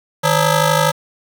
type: ring-modulated tone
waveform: 15% pulse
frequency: 361.8 Hz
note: F#4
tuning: 39 cents flat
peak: -3 dBFS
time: 0.23-0.92 s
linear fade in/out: 20 ms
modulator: 207 Hz
effects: 7-bit